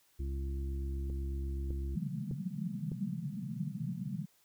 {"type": "harmonic tone", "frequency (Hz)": 68.1, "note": "C#2", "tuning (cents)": -30, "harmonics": [1, 2, 3, 4, 5], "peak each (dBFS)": [-34, -47, -51, -54, -47], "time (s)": [0.19, 1.96], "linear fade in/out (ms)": 10}
{"type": "click train", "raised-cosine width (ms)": 3, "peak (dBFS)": -29, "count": 4, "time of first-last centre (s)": [1.1, 2.918], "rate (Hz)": 1.65}
{"type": "band-pass noise", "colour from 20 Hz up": "pink", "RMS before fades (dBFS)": -38, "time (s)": [1.94, 4.26], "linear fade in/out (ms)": 20, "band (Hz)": [130, 220], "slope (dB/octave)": 96}
{"effects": ["white hiss -69 dBFS RMS until 4.44 s"]}